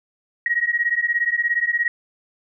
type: beating tone pair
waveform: sine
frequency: 1887 / 1904 Hz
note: A#6 / A#6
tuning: +21 / +36 cents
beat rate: 17 Hz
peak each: -21 dBFS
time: 0.46-1.88 s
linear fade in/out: 2 ms
effects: none